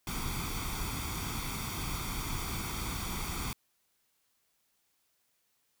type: noise with comb filter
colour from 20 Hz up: pink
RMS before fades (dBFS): -36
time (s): 0.07-3.53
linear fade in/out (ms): 2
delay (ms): 0.87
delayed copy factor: +0.7
effects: white hiss -75 dBFS RMS until 5.8 s